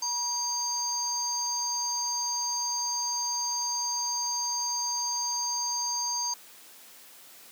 sine tone cluster, 959 / 4750 / 6370 Hz, A#5 / D8 / G8, +49 / +19 / +27 cents, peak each -34 / -33 / -30 dBFS, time 0.02-6.34 s, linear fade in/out 5 ms, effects white hiss -51 dBFS RMS until 7.51 s + high-pass 200 Hz 12 dB/octave

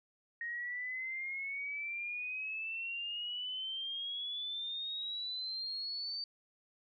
sine exponential sweep, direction up, 1864.7 to 4609 Hz, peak -37 dBFS, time 0.41-6.24 s, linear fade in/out 2 ms, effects none

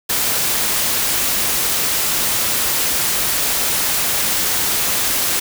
white noise, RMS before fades -18 dBFS, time 0.09-5.4 s, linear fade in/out 10 ms, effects none

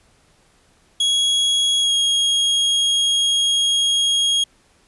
40% pulse tone with pitch glide, 3322 to 3276 Hz, G#7 to G#7, 0 to -24 cents, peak -14 dBFS, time 1-4.44 s, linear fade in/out 5 ms, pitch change -24 cents, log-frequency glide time 1.8-1.93 s, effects pink hiss -57 dBFS RMS until 4.87 s + resampled to 24000 Hz

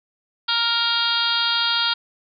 harmonic tone, 466.2 Hz, A#4, in tune, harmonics 2 / 3 / 4 / 5 / 6 / 7 / 8 / 9 / 10, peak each -29 / -24 / -36 / -36 / -31 / -24 / -25 / -27 / -27 dBFS, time 0.48-1.94 s, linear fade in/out 10 ms, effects none

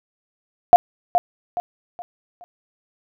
sine tone with echo, 708 Hz, F5, 23 cents sharp, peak -3 dBFS, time 0.73-0.76 s, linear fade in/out 0 ms, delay 420 ms, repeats 4, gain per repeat -9 dB, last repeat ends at 2.44 s, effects none

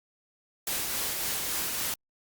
white noise with tremolo, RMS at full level -30 dBFS, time 0.67-1.94 s, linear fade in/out 2 ms, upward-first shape sine, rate 3.6 Hz, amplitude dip 25%, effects Opus 48 kbps

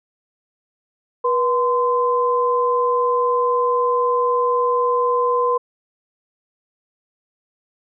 sine tone pair together, 486.1 / 1030 Hz, B4 / C6, -28 / -28 cents, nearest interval octave + minor second, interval 1300 cents, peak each -18 dBFS, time 1.24-5.58 s, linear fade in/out 10 ms, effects none

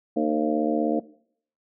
harmonic tone with a mistuned harmonic, 76.2 Hz, D#2, 36 cents flat, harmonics 3 / 4 / 5 / 6 / 7 / 8 / 9, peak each -26 / -25 / -38 / -28 / -29 / -37 / -30 dBFS, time 0.16-1 s, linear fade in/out 10 ms, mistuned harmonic 8, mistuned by -23 cents, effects noise-tail reverb RT60 0.6 s tail -19 dB re dry

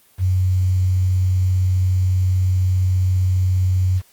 sine tone with quantisation, 92.5 Hz, F#2, in tune, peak -14 dBFS, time 0.18-4.02 s, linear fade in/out 50 ms, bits 7, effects white hiss -54 dBFS RMS until 4.12 s + Opus 24 kbps

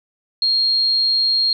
sine tone, 4240 Hz, C8, 22 cents sharp, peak -14 dBFS, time 0.42-1.53 s, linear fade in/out 2 ms, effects none

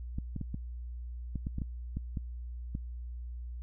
clicks, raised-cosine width 5 ms, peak -23 dBFS, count 11, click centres 0.185 / 0.363 / 0.413 / 0.544 / 1.357 / 1.469 / 1.584 / 1.618 / 1.97 / 2.172 / 2.751 s, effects added 60 Hz sine -38 dBFS peak until 3.62 s

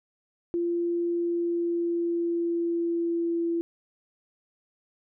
sine tone with pitch glide, 343.8 to 337.3 Hz, F4 to E4, -27 to +40 cents, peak -24 dBFS, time 0.54-3.61 s, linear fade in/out 0 ms, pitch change -33 cents, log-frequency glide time 1.11-3.49 s, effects none

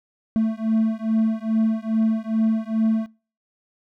triangle beating tone pair, 220.5 / 222.9 Hz, A3 / A3, +4 / +23 cents, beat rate 2.4 Hz, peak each -20 dBFS, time 0.36-3.06 s, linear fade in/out 0 ms, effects noise-tail reverb RT60 0.4 s tail -26 dB re dry

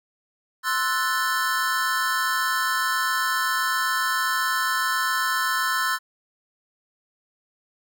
square chord, F# half-diminished seventh, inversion second, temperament equal, 1046.5 / 1318.5 / 1480 / 1760 Hz, C6 / E6 / F#6 / A6, 0 / 0 / 0 / 0 cents, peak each -28 dBFS, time 0.63-5.99 s, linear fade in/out 50 ms, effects none

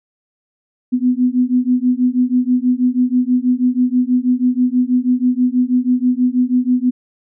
sine beating tone pair, 246.9 / 253.1 Hz, B3 / B3, 0 / +43 cents, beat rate 6.2 Hz, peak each -15 dBFS, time 0.92-6.91 s, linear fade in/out 20 ms, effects none

